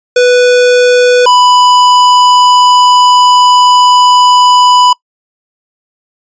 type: tone pair in turn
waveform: square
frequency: 493.9 / 992.4 Hz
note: B4 / B5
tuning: 0 / +8 cents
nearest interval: octave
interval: 1208 cents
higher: second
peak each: -4 dBFS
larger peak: neither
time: 0.16-1.26 / 1.26-4.93 s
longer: second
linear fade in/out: 5 ms
effects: noise-tail reverb RT60 0.1 s tail -24 dB re dry + resampled to 16000 Hz